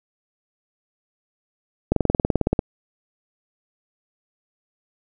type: slowing click train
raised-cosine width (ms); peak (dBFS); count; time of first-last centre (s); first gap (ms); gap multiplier
2; -4; 14; 1.92-2.592; 43; 1.03
effects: none